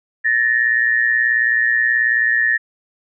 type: tone pair together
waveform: sine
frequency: 1743 / 1861.6 Hz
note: A6 / A#6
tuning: -17 / -3 cents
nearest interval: minor second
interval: 114 cents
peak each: -16 dBFS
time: 0.24-2.58 s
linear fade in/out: 20 ms
effects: none